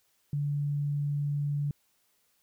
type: tone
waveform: sine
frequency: 144.6 Hz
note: D3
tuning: 27 cents flat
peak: -27 dBFS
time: 0.33-1.71 s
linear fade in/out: 2 ms
effects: white hiss -71 dBFS RMS until 2.42 s